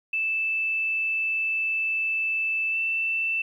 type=tone with pitch glide; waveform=sine; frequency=2637 to 2663 Hz; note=E7 to E7; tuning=0 to +17 cents; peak=-23 dBFS; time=0.13-3.42 s; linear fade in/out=5 ms; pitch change=+17 cents; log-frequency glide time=2.71-2.76 s; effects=10-bit